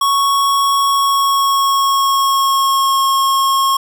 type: tone with pitch glide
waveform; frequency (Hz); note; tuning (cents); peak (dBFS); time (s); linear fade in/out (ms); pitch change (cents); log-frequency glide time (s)
square; 1108.7 to 1084.6; C#6 to C#6; 0 to -38; -12; 0.01-3.77; 5; -38; 0.87-3
effects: none